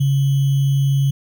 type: tone with sample-and-hold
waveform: sine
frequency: 137.9 Hz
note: C#3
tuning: 9 cents flat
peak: -13 dBFS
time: 0-1.11 s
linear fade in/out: 10 ms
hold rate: 3150 Hz
effects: none